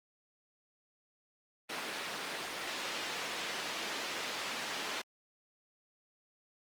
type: band-pass noise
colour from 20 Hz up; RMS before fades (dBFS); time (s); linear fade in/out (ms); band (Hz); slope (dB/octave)
white; -39; 1.69-5.02; 10; 240 to 3600; 12
effects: Opus 24 kbps